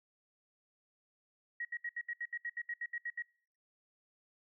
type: tone bursts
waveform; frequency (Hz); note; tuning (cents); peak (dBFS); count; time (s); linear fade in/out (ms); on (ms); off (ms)
sine; 1900; A#6; +33; -36; 14; 1.6-3.223; 5; 50; 71
effects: noise-tail reverb RT60 0.6 s tail -26 dB re dry